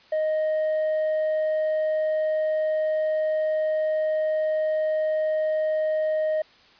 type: tone with tanh clipping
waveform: sine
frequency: 622.3 Hz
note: D#5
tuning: in tune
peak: -22 dBFS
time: 0.12-6.42 s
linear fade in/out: 5 ms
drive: 3 dB
effects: white hiss -54 dBFS RMS until 6.79 s + resampled to 11025 Hz